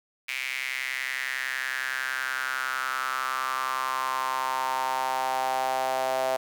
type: tone with high-pass filter sweep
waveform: sawtooth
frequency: 130.81 Hz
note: C3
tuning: in tune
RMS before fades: -29 dBFS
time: 0.28-6.37 s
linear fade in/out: 10 ms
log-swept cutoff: 2300 to 660 Hz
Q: 5.4
effects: none